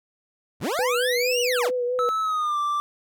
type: linear two-way sweep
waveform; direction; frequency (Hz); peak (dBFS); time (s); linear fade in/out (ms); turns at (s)
25% pulse; up then down; 53.3 to 2960 to 151.9; -20; 0.6-1.71; 50; 1.41
type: tone with vibrato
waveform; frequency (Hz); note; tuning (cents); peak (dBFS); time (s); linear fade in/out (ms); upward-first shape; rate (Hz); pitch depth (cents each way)
sine; 493.9; B4; 0; -22; 0.79-2.09; 0; triangle; 4.5; 43
type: tone with pitch glide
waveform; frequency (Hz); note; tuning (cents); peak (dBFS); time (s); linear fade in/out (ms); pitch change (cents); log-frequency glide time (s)
triangle; 1303 to 1174.3; E6 to D6; -20 to -1; -20; 1.99-2.8; 0; -181; 2.21-2.58
effects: none